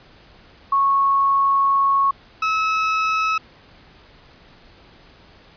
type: tone pair in turn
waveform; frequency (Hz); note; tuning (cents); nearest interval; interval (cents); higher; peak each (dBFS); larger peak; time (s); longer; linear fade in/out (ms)
sine / 30% pulse; 1102 / 1293.4; C#6 / E6; -11 / -33; minor third; 278; second; -14 / -15; first; 0.72-2.11 / 2.42-3.38; first; 5
effects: pink hiss -49 dBFS RMS until 5.56 s + resampled to 11025 Hz